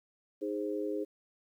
sine chord, Ab major, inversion second, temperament equal with one note detuned, 311.1 / 412 / 523.3 Hz, Eb4 / Ab4 / C5, 0 / -14 / 0 cents, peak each -36 / -35 / -39 dBFS, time 0.41-1.05 s, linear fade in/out 20 ms, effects 11-bit

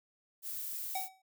violet noise, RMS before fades -40 dBFS, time 0.42-1.09 s, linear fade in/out 50 ms
square tone with exponential decay, 759 Hz, F#5, 44 cents sharp, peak -33 dBFS, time 0.95-1.22 s, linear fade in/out 5 ms, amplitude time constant 58 ms
effects none

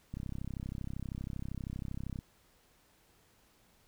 click train, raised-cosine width 5 ms, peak -27 dBFS, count 68, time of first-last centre 0.14-2.189 s, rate 32.7 Hz, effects pink hiss -67 dBFS RMS until 3.87 s

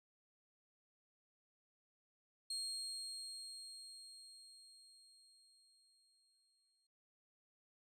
35% pulse tone with exponential decay, 4241 Hz, C8, 23 cents sharp, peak -38 dBFS, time 2.5-6.87 s, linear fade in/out 5 ms, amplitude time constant 950 ms, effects noise-tail reverb RT60 0.1 s tail -18 dB re dry + resampled to 32000 Hz

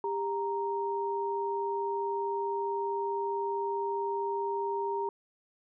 sine tone pair together, 398.5 / 932.3 Hz, G4 / A#5, +28 / 0 cents, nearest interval octave + minor third, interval 1472 cents, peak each -32 / -32 dBFS, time 0.04-5.09 s, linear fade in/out 2 ms, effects none

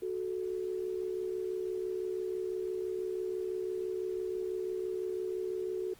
sine tone pair together, 370 / 436 Hz, F#4 / A4, 0 / -16 cents, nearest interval minor third, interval 284 cents, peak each -34 / -38 dBFS, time 0.02-5.94 s, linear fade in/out 5 ms, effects pink hiss -60 dBFS RMS until 5.99 s + Opus 24 kbps

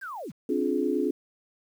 sine linear sweep, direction down, 1661.2 to 98 Hz, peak -34 dBFS, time 0.01-0.32 s, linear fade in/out 20 ms
sine chord, D half-diminished seventh, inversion third, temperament just, 264.3 / 293.7 / 352.4 / 422.9 Hz, C4 / D4 / F4 / Ab4, +18 / 0 / +16 / +31 cents, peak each -29 dBFS, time 0.49-1.11 s, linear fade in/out 5 ms
effects 9-bit

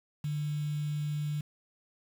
sine tone with quantisation, 148.7 Hz, D3, 22 cents sharp, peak -30 dBFS, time 0.24-1.41 s, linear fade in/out 5 ms, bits 8, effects none

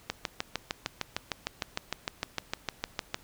click train, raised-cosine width 0.2 ms, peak -12 dBFS, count 21, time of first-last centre 0.1-3.144 s, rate 6.57 Hz, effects pink hiss -57 dBFS RMS until 3.23 s

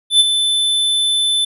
square tone with ADSR envelope, 3520 Hz, A7, in tune, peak -6 dBFS, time 0.1-1.45 s, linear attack 100 ms, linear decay 27 ms, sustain -8 dB, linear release 7 ms, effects resampled to 32000 Hz

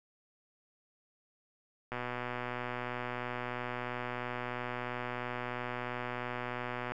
click train, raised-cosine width 0.5 ms, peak -22 dBFS, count 616, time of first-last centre 1.92-6.92 s, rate 123 Hz, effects none

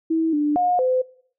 sine tone with pitch steps, 323.8 / 295.8 / 718 / 511 Hz, E4 / D4 / F5 / C5, -31 / +13 / +48 / -41 cents, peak -17 dBFS, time 0.1-1.02 s, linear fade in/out 10 ms, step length 230 ms, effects noise-tail reverb RT60 0.6 s tail -21 dB re dry

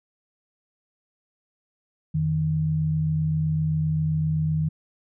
sine tone pair together, 87.86 / 155.56 Hz, F2 / D#3, +11 / 0 cents, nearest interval minor seventh, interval 989 cents, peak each -30 / -21 dBFS, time 2.14-4.69 s, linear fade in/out 10 ms, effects none

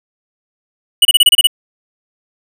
square tone bursts, 2935 Hz, F#7, 15 cents flat, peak -4 dBFS, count 8, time 1.02-1.471 s, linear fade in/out 5 ms, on 31 ms, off 29 ms, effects none

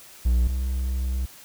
triangle tone pair in turn, 60.4 / 63.99 Hz, B1 / C2, -38 / -38 cents, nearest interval minor second, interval 100 cents, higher second, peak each -15 / -21 dBFS, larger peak first, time 0.25-0.48 / 0.48-1.26 s, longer second, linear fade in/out 10 ms, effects white hiss -47 dBFS RMS until 1.44 s

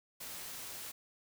white noise, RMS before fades -45 dBFS, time 0.2-0.92 s, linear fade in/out 10 ms, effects none

